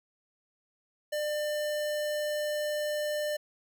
square tone, 598 Hz, D5, 31 cents sharp, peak -30 dBFS, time 1.12-3.37 s, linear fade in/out 10 ms, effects none

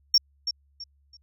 sine tone with echo, 5500 Hz, F8, 27 cents flat, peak -13 dBFS, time 0.14-0.18 s, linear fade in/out 5 ms, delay 330 ms, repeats 3, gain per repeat -11 dB, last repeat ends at 1.17 s, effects tanh soft clip ceiling -11 dBFS + added 70 Hz sine -61 dBFS peak until 1.22 s

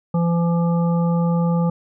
harmonic tone, 170 Hz, F3, 46 cents flat, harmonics 1 / 3 / 5 / 7, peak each -16 / -26 / -30 / -33 dBFS, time 0.14-1.7 s, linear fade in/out 5 ms, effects none

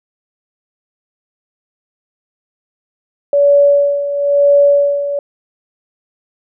sine tone with tremolo, 570 Hz, C#5, 48 cents sharp, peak -5 dBFS, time 3.33-5.19 s, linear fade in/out 2 ms, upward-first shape sine, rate 1 Hz, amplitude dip 70%, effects none

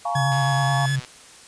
sine chord, Bb minor seventh, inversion second, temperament just, 699.2 / 839.1 / 932.3 / 1118.8 Hz, F5 / Ab5 / Bb5 / Db6, +2 / +18 / 0 / +16 cents, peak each -25 / -29 / -31 / -29 dBFS, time 0.05-0.86 s, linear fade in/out 5 ms
sine tone with vibrato, 136.5 Hz, C#3, 26 cents flat, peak -20 dBFS, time 0.15-1 s, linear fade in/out 10 ms, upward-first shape square, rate 9.4 Hz, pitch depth 36 cents each way
sawtooth tone with pitch glide, 1689 to 1710.6 Hz, G#6 to A6, +29 to -49 cents, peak -23 dBFS, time 0.15-0.96 s, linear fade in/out 5 ms, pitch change +22 cents, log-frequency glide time 0.59-0.75 s
click train, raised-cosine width 0.2 ms, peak -21 dBFS, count 92, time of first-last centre 0.32-1.048 s, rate 125 Hz
effects white hiss -46 dBFS RMS until 1.47 s + resampled to 22050 Hz

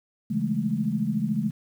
sine chord, A major seventh, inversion first, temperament just, 137.5 / 165 / 206.2 / 220 Hz, C#3 / E3 / G#3 / A3, -14 / +2 / -12 / 0 cents, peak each -32 / -31 / -27 / -27 dBFS, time 0.3-1.51 s, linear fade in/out 10 ms, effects 9-bit

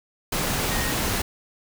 sine tone in noise, 1864.7 Hz, A#6, in tune, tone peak -32 dBFS, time 0.71-0.92 s, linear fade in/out 5 ms, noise pink, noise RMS -25 dBFS, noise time 0.32-1.22 s, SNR -10 dB, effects none

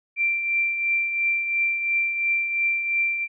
sine tone with tremolo, 2357 Hz, D7, 6 cents sharp, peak -18 dBFS, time 0.16-3.28 s, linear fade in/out 50 ms, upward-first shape triangle, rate 2.9 Hz, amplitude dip 55%, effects none

